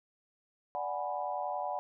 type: chord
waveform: sine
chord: G# half-diminished seventh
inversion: second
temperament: equal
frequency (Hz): 587.3 / 740 / 830.6 / 987.8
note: D5 / F#5 / G#5 / B5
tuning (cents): 0 / 0 / 0 / 0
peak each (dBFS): -39 / -36 / -39 / -40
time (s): 0.75-1.79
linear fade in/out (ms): 0
effects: none